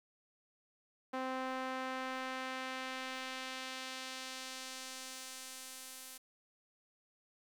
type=tone with band-pass filter sweep; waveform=sawtooth; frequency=260 Hz; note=C4; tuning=11 cents flat; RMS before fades=-43 dBFS; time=1.13-6.18 s; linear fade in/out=10 ms; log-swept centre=940 to 12000 Hz; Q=0.78; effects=11-bit